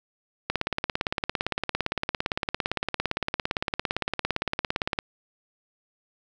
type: click train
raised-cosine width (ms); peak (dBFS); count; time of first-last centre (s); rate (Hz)
0.3; -9; 80; 0.5-4.989; 17.6
effects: none